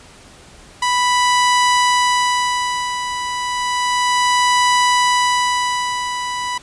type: tone with tremolo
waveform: sawtooth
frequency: 987.8 Hz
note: B5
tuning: in tune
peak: -8 dBFS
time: 0.82-6.58 s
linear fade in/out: 5 ms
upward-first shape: sine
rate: 0.32 Hz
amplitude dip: 65%
effects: pink hiss -43 dBFS RMS until 6.62 s + resampled to 22050 Hz